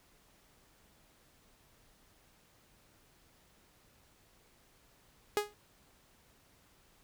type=tone with exponential decay; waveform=sawtooth; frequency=415.3 Hz; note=G#4; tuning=in tune; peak=-21 dBFS; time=5.37-5.54 s; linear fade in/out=0 ms; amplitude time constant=35 ms; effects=pink hiss -66 dBFS RMS until 7.03 s

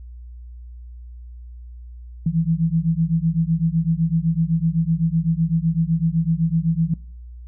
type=beating tone pair; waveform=sine; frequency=160.5 / 168.4 Hz; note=E3 / E3; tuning=-46 / +37 cents; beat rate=7.9 Hz; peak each=-20 dBFS; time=2.26-6.94 s; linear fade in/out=5 ms; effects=noise-tail reverb RT60 0.5 s tail -23 dB re dry + added 60 Hz sine -35 dBFS peak until 7.47 s

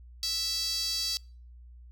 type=tone with high-pass filter; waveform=sawtooth; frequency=659.3 Hz; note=E5; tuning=in tune; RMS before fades=-31 dBFS; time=0.23-1.17 s; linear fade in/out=0 ms; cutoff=4600 Hz; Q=6; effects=noise-tail reverb RT60 0.4 s tail -26 dB re dry + added 60 Hz sine -47 dBFS peak until 1.91 s

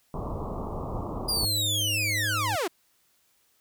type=low-pass noise; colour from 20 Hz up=pink; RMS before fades=-33 dBFS; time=0.14-1.45 s; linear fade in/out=2 ms; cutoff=1200 Hz; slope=96 dB/octave
type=linear sweep; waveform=sawtooth; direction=down; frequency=4902 to 301.7 Hz; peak=-22 dBFS; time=1.28-2.68 s; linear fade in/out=10 ms
type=harmonic tone; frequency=103.83 Hz; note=G#2; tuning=in tune; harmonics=1 / 3 / 5 / 6; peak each=-31 / -41 / -45 / -50 dBFS; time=1.4-2.56 s; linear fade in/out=10 ms
effects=white hiss -67 dBFS RMS until 3.6 s

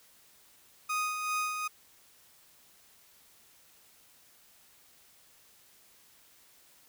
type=tone with tremolo; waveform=30% pulse; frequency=1245 Hz; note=D#6; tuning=1 cent sharp; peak=-26 dBFS; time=0.89-1.68 s; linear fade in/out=10 ms; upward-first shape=sine; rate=2.6 Hz; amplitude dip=45%; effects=white hiss -61 dBFS RMS until 6.88 s

